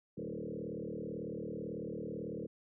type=tone with frequency modulation; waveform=sine; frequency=324.5 Hz; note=E4; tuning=27 cents flat; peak=-38 dBFS; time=0.17-2.47 s; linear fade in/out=10 ms; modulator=38.1 Hz; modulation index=4.8; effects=none